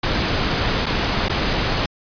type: noise with dropouts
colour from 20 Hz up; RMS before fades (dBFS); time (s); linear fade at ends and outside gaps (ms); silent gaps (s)
pink; -20; 0.03-1.86; 5; 0.859-0.864 / 1.285-1.295
effects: resampled to 11025 Hz